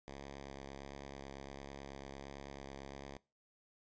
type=tone with vibrato; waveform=5% pulse; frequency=69 Hz; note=C#2; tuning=7 cents flat; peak=-36 dBFS; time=0.08-3.17 s; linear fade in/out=0 ms; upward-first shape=sine; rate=1.4 Hz; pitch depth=13 cents each way; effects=noise-tail reverb RT60 0.3 s tail -22 dB re dry + resampled to 16000 Hz